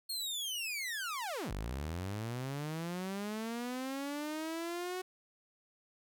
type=linear two-way sweep; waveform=sawtooth; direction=down then up; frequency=4316 to 45.15 to 371.7 Hz; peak=-33 dBFS; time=0.09-5.02 s; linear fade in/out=10 ms; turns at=1.52 s; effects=none